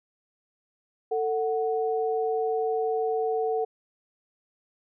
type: tone pair together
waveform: sine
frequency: 445.9 / 740 Hz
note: A4 / F#5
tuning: +23 / 0 cents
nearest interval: major sixth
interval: 877 cents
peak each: -25 / -29 dBFS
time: 1.11-3.65 s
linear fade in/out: 10 ms
effects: none